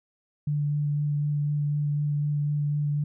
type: tone with vibrato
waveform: sine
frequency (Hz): 146.83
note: D3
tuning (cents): 0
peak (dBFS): -23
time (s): 0.47-3.04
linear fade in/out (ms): 5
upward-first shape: sine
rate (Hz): 4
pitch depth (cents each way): 11
effects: none